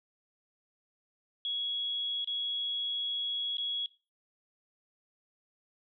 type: tone with dropouts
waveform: sine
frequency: 3338 Hz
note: G#7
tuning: 8 cents sharp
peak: -31 dBFS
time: 1.45-3.86 s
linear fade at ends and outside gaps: 1 ms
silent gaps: 2.245-2.274 / 3.57-3.582 s
effects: noise-tail reverb RT60 0.3 s tail -19 dB re dry